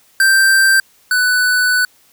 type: tone pair in turn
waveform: square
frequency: 1568 / 1492.1 Hz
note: G6 / F#6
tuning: 0 / +14 cents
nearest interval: minor second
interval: 86 cents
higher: first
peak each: -9 / -12 dBFS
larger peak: first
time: 0.2-0.8 / 1.11-1.85 s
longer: second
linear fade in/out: 2 ms
effects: white hiss -52 dBFS RMS until 2.12 s